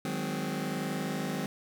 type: chord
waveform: sawtooth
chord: Ab dominant seventh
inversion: second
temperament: just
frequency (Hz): 155.74 / 186.89 / 207.7 / 259.6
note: Eb3 / Gb3 / Ab3 / C4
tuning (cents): +2 / +18 / 0 / -13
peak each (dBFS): -33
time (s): 0.05-1.46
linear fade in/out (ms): 2
effects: 10-bit